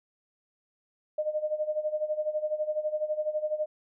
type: tone with tremolo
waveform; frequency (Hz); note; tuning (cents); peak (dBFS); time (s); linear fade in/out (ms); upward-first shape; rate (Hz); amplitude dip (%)
sine; 611; D#5; -32; -24; 1.18-3.66; 5; sine; 12; 80
effects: none